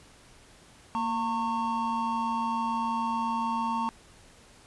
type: tone cluster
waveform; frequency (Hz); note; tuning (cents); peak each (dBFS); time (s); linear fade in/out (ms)
triangle; 231.7 / 909 / 1096; A#3 / A#5 / C#6; -10 / -44 / -20; -31 / -27 / -31; 0.95-3.89; 0
effects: pink hiss -55 dBFS RMS until 4.66 s + resampled to 24000 Hz